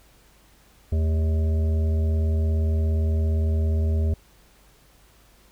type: harmonic tone with a mistuned harmonic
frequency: 79.9 Hz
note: D#2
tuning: 47 cents sharp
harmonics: 1 / 3 / 5 / 7 / 8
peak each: -19 / -33 / -36 / -42 / -42 dBFS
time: 0.92-4.14 s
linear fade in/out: 5 ms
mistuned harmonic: 3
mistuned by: -130 cents
effects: added 50 Hz sine -57 dBFS peak until 5.51 s + pink hiss -57 dBFS RMS until 5.51 s